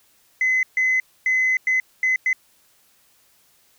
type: tone bursts at uneven times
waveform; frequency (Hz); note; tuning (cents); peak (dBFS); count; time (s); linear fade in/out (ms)
sine; 2035; C7; -49; -15; 6; 0.41-0.63 / 0.77-1 / 1.26-1.57 / 1.67-1.8 / 2.03-2.16 / 2.26-2.33; 2
effects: tanh soft clip ceiling -13 dBFS + white hiss -59 dBFS RMS until 3.78 s